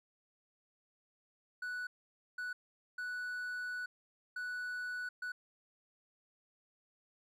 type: tone bursts at uneven times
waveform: triangle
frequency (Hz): 1480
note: F#6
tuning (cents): 0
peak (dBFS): -36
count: 5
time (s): 1.62-1.87 / 2.38-2.53 / 2.98-3.86 / 4.36-5.09 / 5.22-5.32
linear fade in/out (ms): 5
effects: none